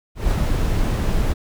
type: noise with ADSR envelope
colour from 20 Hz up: brown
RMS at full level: -17 dBFS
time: 0.15-1.34 s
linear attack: 160 ms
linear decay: 30 ms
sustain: -2 dB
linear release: 23 ms
effects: none